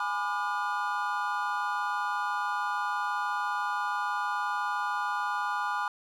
triangle chord, G# diminished seventh, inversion none, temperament just, 830.6 / 996.7 / 1196.1 / 1435.3 Hz, G#5 / B5 / D6 / F6, 0 / +16 / +31 / +47 cents, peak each -32 dBFS, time 0-5.88 s, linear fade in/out 2 ms, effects none

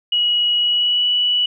sine tone with pitch glide, 2911 to 2950 Hz, F#7 to F#7, -29 to -6 cents, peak -14 dBFS, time 0.12-1.46 s, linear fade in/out 5 ms, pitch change +23 cents, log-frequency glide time 0.57-1.07 s, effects none

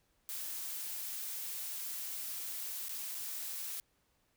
blue noise with dropouts, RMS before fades -41 dBFS, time 0.29-3.8 s, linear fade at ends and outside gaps 0 ms, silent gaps 2.884-2.893 / 3.145-3.149 s, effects pink hiss -75 dBFS RMS until 4.36 s

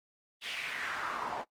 pink noise with band-pass filter sweep, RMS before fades -37 dBFS, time 0.41-1.45 s, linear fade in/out 50 ms, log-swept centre 3200 to 740 Hz, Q 2.8, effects noise-tail reverb RT60 0.1 s tail -18 dB re dry + Opus 24 kbps

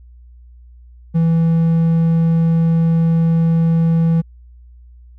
triangle tone, 164.81 Hz, E3, in tune, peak -9 dBFS, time 1.14-4.22 s, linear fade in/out 20 ms, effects added 60 Hz sine -39 dBFS peak until 5.18 s

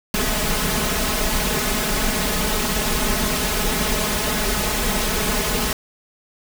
pink noise with comb filter, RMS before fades -21 dBFS, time 0.14-5.73 s, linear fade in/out 2 ms, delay 4.7 ms, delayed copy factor +0.95, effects none

